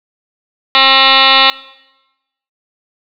sine tone with frequency modulation, 2405 Hz, D7, 41 cents sharp, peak -5 dBFS, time 0.75-1.5 s, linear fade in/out 0 ms, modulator 267 Hz, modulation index 6.3, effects noise-tail reverb RT60 1.0 s tail -21 dB re dry

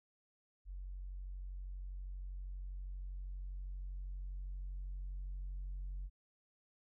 sine tone with level ramp, 46.25 Hz, F#1, in tune, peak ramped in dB -42 to -38 dBFS, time 0.65-6.1 s, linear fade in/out 50 ms, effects tanh soft clip ceiling -38 dBFS

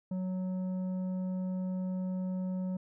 sine tone with tanh clipping, 185 Hz, F#3, in tune, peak -33 dBFS, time 0.11-2.77 s, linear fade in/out 5 ms, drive 8 dB, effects none

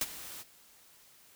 white noise with ADSR envelope, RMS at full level -28 dBFS, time 0.01-0.44 s, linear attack 4 ms, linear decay 37 ms, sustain -17 dB, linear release 31 ms, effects white hiss -60 dBFS RMS until 1.35 s

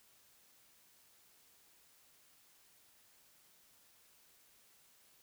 silence, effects white hiss -67 dBFS RMS until 5.22 s

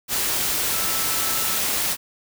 sine tone in noise, 1318.5 Hz, E6, in tune, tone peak -34 dBFS, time 0.71-1.59 s, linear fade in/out 50 ms, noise white, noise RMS -23 dBFS, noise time 0.08-1.97 s, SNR -14 dB, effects none

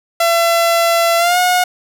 sawtooth tone with pitch glide, 675 to 723.4 Hz, E5 to F#5, +41 to -39 cents, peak -7 dBFS, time 0.2-1.64 s, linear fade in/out 5 ms, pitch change +120 cents, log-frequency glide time 1.18-1.38 s, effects none

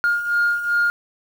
sine beating tone pair, 1415 / 1417.6 Hz, F6 / F6, +22 / +25 cents, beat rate 2.6 Hz, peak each -22 / -17 dBFS, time 0.04-0.9 s, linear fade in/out 0 ms, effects tanh soft clip ceiling -12 dBFS + 7-bit

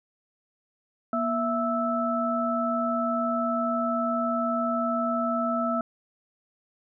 sine tone cluster, 238.2 / 664 / 1314 Hz, A#3 / E5 / E6, +38 / +12 / -6 cents, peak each -28 dBFS, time 1.13-5.81 s, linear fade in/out 2 ms, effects none

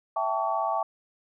sine chord, A dominant seventh, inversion second, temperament equal with one note detuned, 659.3 / 784 / 880 / 1132 Hz, E5 / G5 / A5 / C#6, 0 / 0 / 0 / +36 cents, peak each -30 dBFS, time 0.16-0.83 s, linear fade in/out 5 ms, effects none

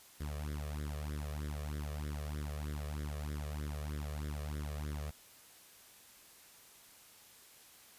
sawtooth tone with flanger, 74.3 Hz, D2, 21 cents sharp, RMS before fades -40 dBFS, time 0.2-5.11 s, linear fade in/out 10 ms, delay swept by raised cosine 0.55 to 1.75 ms, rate 3.2 Hz, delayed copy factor +0.9, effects white hiss -59 dBFS RMS until 7.98 s + resampled to 32000 Hz

